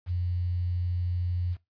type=tone with quantisation; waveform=sine; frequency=88.7 Hz; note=F2; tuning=27 cents sharp; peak=-26 dBFS; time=0.06-1.57 s; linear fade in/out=50 ms; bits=9; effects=noise-tail reverb RT60 0.2 s tail -18 dB re dry + resampled to 11025 Hz